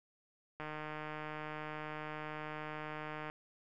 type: click train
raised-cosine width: 0.5 ms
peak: -28 dBFS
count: 414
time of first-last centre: 0.6-3.299 s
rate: 153 Hz
effects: none